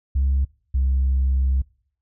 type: tone pair in turn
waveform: sine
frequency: 67.7 / 66.12 Hz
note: C#2 / C2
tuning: -40 / +19 cents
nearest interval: unison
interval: 41 cents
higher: first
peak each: -15 dBFS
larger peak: neither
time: 0.15-0.45 / 0.74-1.62 s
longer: second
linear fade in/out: 10 ms
effects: noise-tail reverb RT60 0.6 s tail -25 dB re dry + tanh soft clip ceiling -14 dBFS